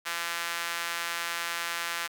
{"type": "tone with high-pass filter", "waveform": "sawtooth", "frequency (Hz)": 170, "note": "F3", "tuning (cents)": -46, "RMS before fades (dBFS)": -33, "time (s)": [0.05, 2.08], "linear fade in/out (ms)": 20, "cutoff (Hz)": 1500, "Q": 1.2, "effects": []}